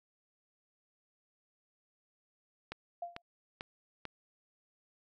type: click train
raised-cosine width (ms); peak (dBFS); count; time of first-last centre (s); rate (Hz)
0.3; -24; 4; 2.72-4.053; 2.25
type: tone with exponential decay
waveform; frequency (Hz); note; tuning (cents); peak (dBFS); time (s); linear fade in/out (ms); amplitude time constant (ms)
sine; 693; F5; -14; -34; 3.02-3.22; 5; 42
effects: none

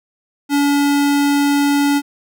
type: tone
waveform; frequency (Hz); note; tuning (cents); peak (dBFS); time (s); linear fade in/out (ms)
square; 285.3; C#4; +50; -13; 0.49-2.02; 50
effects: none

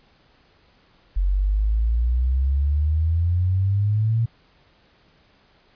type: exponential sweep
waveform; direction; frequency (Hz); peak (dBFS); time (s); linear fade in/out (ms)
sine; up; 45.11 to 116.54; -17; 1.16-4.26; 10
effects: pink hiss -58 dBFS RMS until 5.75 s + resampled to 11025 Hz

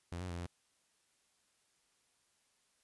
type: tone with pitch steps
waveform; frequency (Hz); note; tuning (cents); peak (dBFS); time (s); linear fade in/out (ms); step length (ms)
sawtooth; 86.6 / 91.4 / 86.2 / 87.2; F2 / F#2 / F2 / F2; -14 / -21 / -22 / -2; -36; 0.12-0.464; 0; 86
effects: white hiss -75 dBFS RMS until 2.83 s + resampled to 24000 Hz

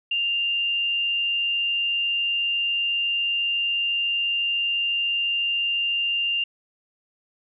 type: tone with frequency modulation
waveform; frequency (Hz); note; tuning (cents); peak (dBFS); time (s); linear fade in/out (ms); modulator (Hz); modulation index
sine; 2794; F7; 0; -21; 0.11-6.44; 5; 99.9; 0.29
effects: none

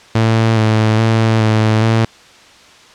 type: tone with vibrato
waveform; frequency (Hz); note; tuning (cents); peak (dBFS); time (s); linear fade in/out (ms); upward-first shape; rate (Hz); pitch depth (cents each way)
sawtooth; 110.9; A2; +14; -6; 0.15-2.05; 5; square; 1.2; 23
effects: white hiss -42 dBFS RMS until 2.94 s + low-pass 5000 Hz 12 dB/octave

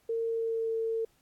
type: tone with pitch glide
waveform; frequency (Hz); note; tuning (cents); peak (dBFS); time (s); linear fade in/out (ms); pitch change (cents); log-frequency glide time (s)
sine; 456.7 to 450.2; A#4 to A4; -36 to +40; -28; 0.09-1.05; 5; -24; 0.27-0.77
effects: pink hiss -68 dBFS RMS until 1.21 s + AAC 64 kbps

